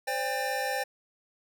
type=tone cluster; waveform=square; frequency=519 / 575 / 802 / 1790 Hz; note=C5 / D5 / G5 / A6; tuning=-14 / -37 / +39 / +29 cents; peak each=-35 / -38 / -33 / -35 dBFS; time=0.07-0.84 s; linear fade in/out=10 ms; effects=none